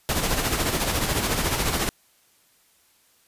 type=noise with tremolo; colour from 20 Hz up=pink; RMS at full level=-22 dBFS; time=0.09-1.89 s; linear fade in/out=0 ms; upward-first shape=sine; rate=14 Hz; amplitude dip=50%; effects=white hiss -61 dBFS RMS until 3.27 s + resampled to 32000 Hz